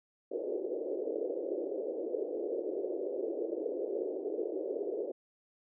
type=band-pass noise; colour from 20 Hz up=pink; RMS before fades=-36 dBFS; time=0.31-5.12 s; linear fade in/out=10 ms; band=340 to 540 Hz; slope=48 dB/octave; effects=none